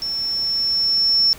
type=tone with level ramp; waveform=sine; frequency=5400 Hz; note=E8; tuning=41 cents sharp; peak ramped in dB=-22 to -12 dBFS; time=0.02-1.33 s; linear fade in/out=0 ms; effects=pink hiss -41 dBFS RMS until 1.38 s